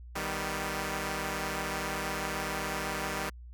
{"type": "chord", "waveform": "5% pulse", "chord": "Eb augmented", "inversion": "none", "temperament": "equal", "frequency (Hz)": [155.56, 196, 246.9], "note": ["Eb3", "G3", "B3"], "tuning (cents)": [0, 0, 0], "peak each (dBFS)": [-25, -24, -28], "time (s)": [0.15, 3.3], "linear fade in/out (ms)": 10, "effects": ["added 60 Hz sine -44 dBFS peak until 3.53 s"]}